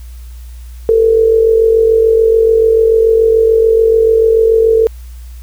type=tone with amplitude modulation; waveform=sine; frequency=449.3 Hz; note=A4; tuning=36 cents sharp; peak=-3 dBFS; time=0.89-4.87 s; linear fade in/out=0 ms; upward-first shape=sine; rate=46.9 Hz; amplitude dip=60%; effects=added 60 Hz sine -27 dBFS peak until 5.42 s + white hiss -46 dBFS RMS until 5.42 s